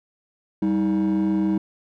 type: tone pair together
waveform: triangle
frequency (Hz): 195.67 / 317.2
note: G3 / D#4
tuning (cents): -3 / +33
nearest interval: minor sixth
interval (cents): 836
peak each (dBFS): -18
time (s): 0.62-1.58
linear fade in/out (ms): 5
effects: tanh soft clip ceiling -14 dBFS